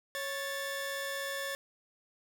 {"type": "tone pair together", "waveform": "sawtooth", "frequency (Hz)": [552.2, 1753], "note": ["C#5", "A6"], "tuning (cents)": [-7, -7], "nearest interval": "octave + minor sixth", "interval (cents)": 2000, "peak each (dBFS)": [-34, -34], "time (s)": [0.15, 1.55], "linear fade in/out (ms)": 0, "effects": []}